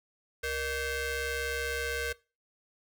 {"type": "ring-modulated tone", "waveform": "sawtooth", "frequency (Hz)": 539, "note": "C#5", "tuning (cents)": -49, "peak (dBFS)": -24, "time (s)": [0.43, 2.13], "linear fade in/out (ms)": 10, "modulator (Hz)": 1010, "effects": ["noise-tail reverb RT60 0.3 s tail -21 dB re dry"]}